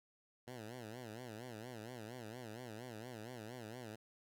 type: tone with vibrato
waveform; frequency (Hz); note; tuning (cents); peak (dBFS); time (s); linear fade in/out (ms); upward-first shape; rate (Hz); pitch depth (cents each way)
10% pulse; 116.54; A#2; 0; -39; 0.47-3.96; 10; sine; 4.3; 160
effects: none